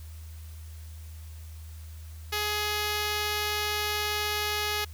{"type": "tone", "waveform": "5% pulse", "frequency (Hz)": 419, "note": "G#4", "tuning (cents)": 15, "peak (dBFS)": -16, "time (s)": [2.32, 4.85], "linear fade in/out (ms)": 10, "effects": ["added 79 Hz sine -40 dBFS peak until 4.93 s", "white hiss -55 dBFS RMS until 4.93 s"]}